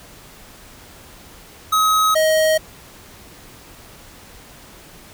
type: tone pair in turn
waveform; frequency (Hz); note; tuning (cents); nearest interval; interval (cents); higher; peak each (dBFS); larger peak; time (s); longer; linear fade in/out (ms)
square; 1272 / 629.6; D#6 / D#5; +38 / +20; octave; 1218; first; -14; neither; 1.72-2.15 / 2.15-2.58; neither; 10
effects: pink hiss -43 dBFS RMS until 5.13 s